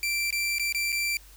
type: tone with dropouts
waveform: sawtooth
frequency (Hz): 2349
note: D7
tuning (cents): 0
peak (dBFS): -22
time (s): 0.03-1.17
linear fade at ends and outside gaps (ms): 1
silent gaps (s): 0.306-0.326 / 0.584-0.596 / 0.725-0.747 / 0.921-0.926
effects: added 50 Hz sine -50 dBFS peak until 1.36 s + white hiss -54 dBFS RMS until 1.36 s